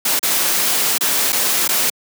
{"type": "noise with dropouts", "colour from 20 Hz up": "white", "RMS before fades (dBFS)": -17, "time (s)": [0.05, 1.9], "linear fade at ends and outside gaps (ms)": 5, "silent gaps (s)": [[0.193, 0.229], [0.981, 1.008], [1.322, 1.327], [1.678, 1.689]], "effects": ["high-pass 200 Hz 12 dB/octave"]}